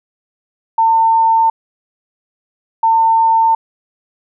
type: tone pair in turn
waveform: sine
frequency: 902 / 902 Hz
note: A5 / A5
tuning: +43 / +43 cents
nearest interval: unison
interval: 0 cents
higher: neither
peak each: -8 dBFS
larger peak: neither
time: 0.78-1.5 / 2.83-3.55 s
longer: neither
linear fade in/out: 5 ms
effects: none